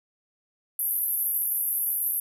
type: band-pass noise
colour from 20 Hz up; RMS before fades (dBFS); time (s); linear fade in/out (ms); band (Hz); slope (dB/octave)
white; -27; 0.79-2.2; 2; 11000 to 13000; 96
effects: none